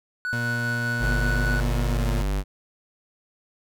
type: tone with tremolo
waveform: triangle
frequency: 1480 Hz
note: F#6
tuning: in tune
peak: -23 dBFS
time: 0.25-1.6 s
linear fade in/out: 0 ms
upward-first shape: sine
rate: 5 Hz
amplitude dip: 25%
type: tone with pitch glide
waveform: 30% pulse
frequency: 119 to 115.48 Hz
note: A#2 to A#2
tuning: +36 to -16 cents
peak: -24 dBFS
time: 0.33-2.22 s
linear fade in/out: 0 ms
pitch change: -52 cents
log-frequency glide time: 1.87-2.06 s
type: tone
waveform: square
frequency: 49.09 Hz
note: G1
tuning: 3 cents sharp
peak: -23 dBFS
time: 0.99-2.44 s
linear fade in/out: 50 ms
effects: none